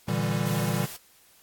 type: chord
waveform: square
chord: E half-diminished seventh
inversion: second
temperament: equal with one note detuned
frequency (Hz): 116.54 / 146.83 / 164.81 / 197.93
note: Bb2 / D3 / E3 / G3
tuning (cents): 0 / 0 / 0 / +17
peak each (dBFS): -31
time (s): 0.08-0.86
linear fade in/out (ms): 5
type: noise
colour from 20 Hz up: white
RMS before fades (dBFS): -40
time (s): 0.45-0.97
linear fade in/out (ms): 10
effects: white hiss -58 dBFS RMS until 1.42 s + AAC 64 kbps